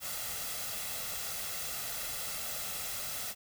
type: noise with comb filter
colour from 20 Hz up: white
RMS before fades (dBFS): -38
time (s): 0-3.35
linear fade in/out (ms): 50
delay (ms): 1.5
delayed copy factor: +0.55
effects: none